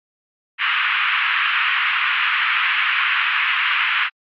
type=band-pass noise; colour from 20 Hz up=white; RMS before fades=-19 dBFS; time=0.58-4.1 s; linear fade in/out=50 ms; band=1100 to 2900 Hz; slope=48 dB/octave; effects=AAC 64 kbps